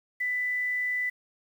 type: tone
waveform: sine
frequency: 1990 Hz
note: B6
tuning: 13 cents sharp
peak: -26 dBFS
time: 0.2-1.1 s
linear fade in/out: 10 ms
effects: 9-bit